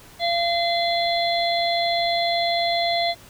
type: harmonic tone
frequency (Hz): 686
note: F5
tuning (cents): -31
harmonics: 1 / 3 / 5 / 6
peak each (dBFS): -21 / -28 / -28 / -27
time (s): 0.19-3.15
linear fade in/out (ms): 50
effects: pink hiss -47 dBFS RMS until 3.29 s